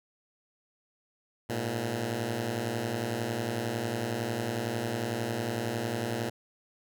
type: beating tone pair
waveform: 10% pulse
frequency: 106.6 / 117.6 Hz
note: G#2 / A#2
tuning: +46 / +16 cents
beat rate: 11 Hz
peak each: -28 / -23 dBFS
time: 1.49-6.3 s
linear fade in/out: 10 ms
effects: none